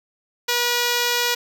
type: tone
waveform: 5% pulse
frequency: 482.5 Hz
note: B4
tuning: 40 cents flat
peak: -7 dBFS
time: 0.48-1.35 s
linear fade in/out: 10 ms
effects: none